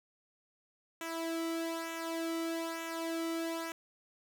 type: tone with flanger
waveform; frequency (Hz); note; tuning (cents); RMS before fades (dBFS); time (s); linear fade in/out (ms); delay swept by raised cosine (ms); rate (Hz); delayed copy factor
sawtooth; 329.6; E4; 0; -37; 1.01-3.72; 2; 0.21 to 1.19; 1.1; -0.65
effects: none